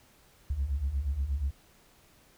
sine beating tone pair, 63.7 / 72.1 Hz, C2 / D2, -46 / -31 cents, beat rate 8.4 Hz, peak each -32 / -28 dBFS, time 0.5-1.51 s, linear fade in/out 5 ms, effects tanh soft clip ceiling -23 dBFS + pink hiss -61 dBFS RMS until 2.37 s

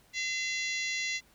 harmonic tone with a mistuned harmonic, 682 Hz, F5, 41 cents flat, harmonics 3 / 4 / 5 / 6 / 7 / 8 / 9 / 10, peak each -33 / -39 / -41 / -39 / -45 / -44 / -44 / -45 dBFS, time 0.13-1.21 s, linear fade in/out 50 ms, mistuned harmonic 8, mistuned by +60 cents, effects pink hiss -63 dBFS RMS until 1.34 s

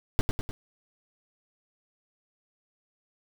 brown noise with echo, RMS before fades -19 dBFS, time 0.19-0.21 s, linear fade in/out 0 ms, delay 100 ms, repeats 3, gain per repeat -5 dB, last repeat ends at 0.51 s, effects none

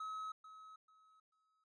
triangle tone with echo, 1282 Hz, E6, 49 cents flat, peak -40 dBFS, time 0-0.32 s, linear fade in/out 5 ms, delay 440 ms, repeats 3, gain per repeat -12 dB, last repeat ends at 1.64 s, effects resampled to 22050 Hz

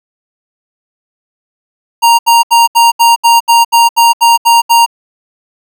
square tone bursts, 932.3 Hz, A#5, in tune, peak -4 dBFS, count 12, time 2.02-4.863 s, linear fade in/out 20 ms, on 170 ms, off 73 ms, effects none

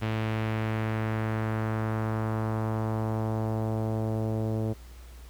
sawtooth tone with low-pass filter sweep, 110 Hz, A2, in tune, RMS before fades -29 dBFS, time 0.01-4.74 s, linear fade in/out 20 ms, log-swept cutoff 2900 to 520 Hz, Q 1.4, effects added 60 Hz sine -44 dBFS peak until 5.29 s + pink hiss -55 dBFS RMS until 5.29 s

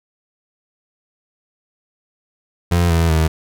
30% pulse tone with pitch steps, 86.7 / 83.12 / 79.69 Hz, F2 / E2 / D#2, -12 / +15 / +42 cents, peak -10 dBFS, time 2.71-3.28 s, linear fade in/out 10 ms, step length 190 ms, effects none

